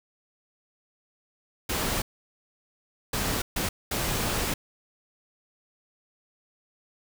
pink noise bursts at uneven times, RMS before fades -28 dBFS, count 4, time 1.69-2.02 / 3.13-3.42 / 3.56-3.69 / 3.91-4.54 s, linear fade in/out 5 ms, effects none

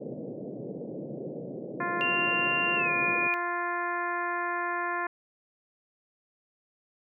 white band-pass noise, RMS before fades -38 dBFS, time 0-3.28 s, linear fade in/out 20 ms, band 130 to 560 Hz, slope 48 dB/octave
harmonic tone, 349.2 Hz, F4, in tune, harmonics 1 / 2 / 3 / 4 / 5 / 6 / 7, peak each -37 / -36 / -32 / -37 / -34 / -43 / -47 dBFS, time 1.8-5.07 s, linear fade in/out 5 ms
sine tone with pitch glide, 2771 to 2440 Hz, F7 to D#7, -14 to -34 cents, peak -26 dBFS, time 2.01-3.34 s, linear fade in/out 0 ms, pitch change -220 cents, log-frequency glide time 2.76-2.9 s
effects none

